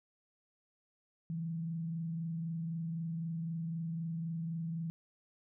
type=tone with frequency modulation; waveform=sine; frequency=164.81 Hz; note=E3; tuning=in tune; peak=-35 dBFS; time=1.3-4.9 s; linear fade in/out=0 ms; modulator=23.9 Hz; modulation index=0.26; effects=none